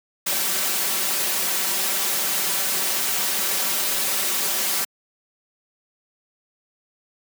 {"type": "noise with comb filter", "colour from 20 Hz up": "white", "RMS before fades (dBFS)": -23, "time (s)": [0.26, 4.85], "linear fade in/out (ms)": 10, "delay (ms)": 5.2, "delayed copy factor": 0.65, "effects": ["high-pass 200 Hz 12 dB/octave"]}